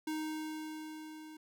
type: tone with level ramp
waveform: square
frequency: 311.1 Hz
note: D#4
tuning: in tune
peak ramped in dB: -35 to -49 dBFS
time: 0.07-1.37 s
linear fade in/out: 5 ms
effects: none